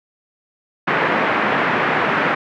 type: band-pass noise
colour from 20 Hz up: white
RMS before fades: -18 dBFS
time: 0.87-2.35 s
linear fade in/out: 10 ms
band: 140 to 2000 Hz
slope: 24 dB/octave
effects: none